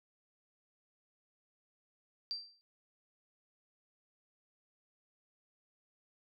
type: tone with exponential decay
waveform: sine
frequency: 4698 Hz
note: D8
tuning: in tune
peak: -33 dBFS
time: 2.31-2.61 s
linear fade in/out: 0 ms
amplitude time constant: 64 ms
effects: none